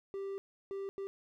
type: tone bursts at uneven times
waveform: triangle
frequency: 392.4 Hz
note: G4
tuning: 2 cents sharp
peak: -35 dBFS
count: 3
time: 0.14-0.38 / 0.71-0.89 / 0.98-1.07 s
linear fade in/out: 0 ms
effects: none